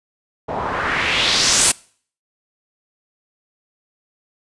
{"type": "noise with low-pass filter sweep", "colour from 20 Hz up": "white", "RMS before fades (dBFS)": -18, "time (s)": [0.48, 1.72], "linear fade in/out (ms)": 10, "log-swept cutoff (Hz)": [690, 9700], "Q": 2.2, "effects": ["noise-tail reverb RT60 0.5 s tail -24 dB re dry", "resampled to 24000 Hz"]}